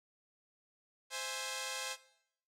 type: chord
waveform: 5% pulse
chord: C augmented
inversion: none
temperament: equal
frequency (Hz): 523.3 / 659.3 / 830.6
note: C5 / E5 / G#5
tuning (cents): 0 / 0 / 0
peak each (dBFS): -29 / -35 / -30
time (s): 1.1-1.97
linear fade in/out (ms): 50
effects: noise-tail reverb RT60 0.7 s tail -17 dB re dry + low-pass 11000 Hz 12 dB/octave